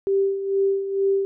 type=tone with tremolo; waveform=sine; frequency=392 Hz; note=G4; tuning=in tune; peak=-16 dBFS; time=0.07-1.25 s; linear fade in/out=0 ms; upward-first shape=sine; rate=2.2 Hz; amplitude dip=65%; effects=none